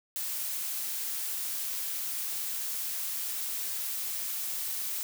blue noise, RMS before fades -34 dBFS, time 0.16-5.03 s, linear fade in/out 0 ms, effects none

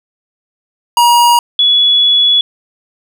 square / sine tone pair in turn, 953 / 3396 Hz, A#5 / G#7, +38 / +38 cents, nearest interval octave + minor seventh, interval 2200 cents, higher second, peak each -6 dBFS, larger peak neither, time 0.97-1.39 / 1.59-2.41 s, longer second, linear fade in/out 2 ms, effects none

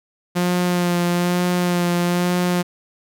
sawtooth tone with vibrato, 176.5 Hz, F3, 19 cents sharp, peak -13 dBFS, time 0.35-2.63 s, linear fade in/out 20 ms, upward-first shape sine, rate 1.1 Hz, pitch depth 20 cents each way, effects none

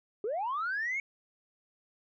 sine linear sweep, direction up, 386.4 to 2232 Hz, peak -29 dBFS, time 0.24-1 s, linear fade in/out 2 ms, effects tanh soft clip ceiling -27 dBFS

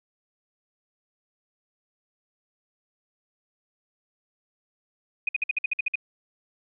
sine tone bursts, 2489 Hz, D#7, in tune, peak -21 dBFS, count 10, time 5.27-5.956 s, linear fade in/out 5 ms, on 20 ms, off 54 ms, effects none

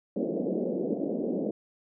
pink band-pass noise, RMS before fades -30 dBFS, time 0.16-1.51 s, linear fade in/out 5 ms, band 190 to 580 Hz, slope 48 dB/octave, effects none

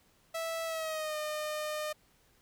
sawtooth tone with pitch glide, 656 to 608.5 Hz, E5 to D#5, -9 to -39 cents, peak -30 dBFS, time 0.34-1.93 s, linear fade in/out 10 ms, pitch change -130 cents, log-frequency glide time 0.65-1.17 s, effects pink hiss -67 dBFS RMS until 2.41 s

